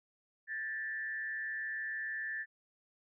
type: tone with frequency modulation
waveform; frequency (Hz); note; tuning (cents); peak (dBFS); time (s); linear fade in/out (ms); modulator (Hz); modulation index
sine; 1760; A6; 0; -36; 0.47-2.46; 50; 133; 0.64
effects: none